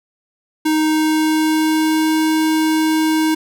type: tone with pitch glide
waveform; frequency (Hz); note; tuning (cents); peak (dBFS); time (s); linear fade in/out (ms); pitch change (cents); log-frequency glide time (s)
square; 311.5 to 314.9; D#4 to D#4; +2 to +21; -14; 0.65-3.35; 10; +19; 0.86-2.18
effects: none